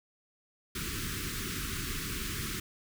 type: band-stop noise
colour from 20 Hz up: pink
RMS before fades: -36 dBFS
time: 0.75-2.6 s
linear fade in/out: 5 ms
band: 400 to 1200 Hz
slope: 48 dB/octave
effects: none